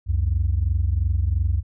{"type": "tone pair together", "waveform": "sine", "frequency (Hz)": [66.3, 89.2], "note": ["C2", "F2"], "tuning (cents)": [23, 37], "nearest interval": "perfect fourth", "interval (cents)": 514, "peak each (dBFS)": -20, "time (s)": [0.06, 1.63], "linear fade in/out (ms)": 50, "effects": ["tanh soft clip ceiling -12 dBFS"]}